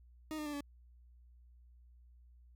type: tone with pitch steps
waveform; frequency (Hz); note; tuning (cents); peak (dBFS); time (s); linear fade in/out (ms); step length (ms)
40% pulse; 311.1 / 302.6 / 294.3 / 286.3; D#4 / D#4 / D4 / D4; 0 / -48 / +4 / -44; -38; 0.31-0.606; 0; 74
effects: added 60 Hz sine -58 dBFS peak until 2.55 s